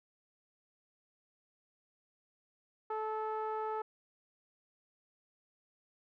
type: tone with low-pass filter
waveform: sawtooth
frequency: 434.9 Hz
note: A4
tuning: 20 cents flat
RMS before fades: -37 dBFS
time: 2.9-3.82 s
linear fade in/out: 5 ms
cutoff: 1100 Hz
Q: 4.8
effects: none